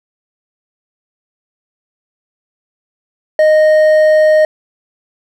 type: tone with hard clipping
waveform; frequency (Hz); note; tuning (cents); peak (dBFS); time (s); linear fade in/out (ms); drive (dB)
sine; 619; D#5; -9; -7; 3.39-4.45; 2; 5
effects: none